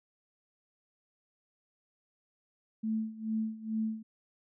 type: tone with tremolo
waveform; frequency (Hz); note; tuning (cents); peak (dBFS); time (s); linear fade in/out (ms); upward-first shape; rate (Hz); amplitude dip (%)
sine; 220; A3; 0; -28; 2.83-4.03; 10; sine; 2.3; 85
effects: none